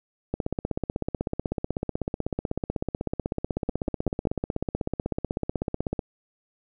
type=two click trains; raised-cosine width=2 ms; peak=-13 / -13 dBFS; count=92 / 4; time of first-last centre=0.34-5.992 / 3.69-4.271 s; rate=16.1 / 5.16 Hz; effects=none